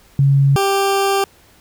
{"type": "tone pair in turn", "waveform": ["sine", "20% pulse"], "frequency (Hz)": [138.59, 393.5], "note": ["C#3", "G4"], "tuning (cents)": [0, 7], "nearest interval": "octave + tritone", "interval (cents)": 1807, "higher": "second", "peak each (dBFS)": [-9, -9], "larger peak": "neither", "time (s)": [[0.19, 0.56], [0.56, 1.24]], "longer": "second", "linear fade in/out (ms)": 2, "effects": ["pink hiss -50 dBFS RMS until 1.6 s"]}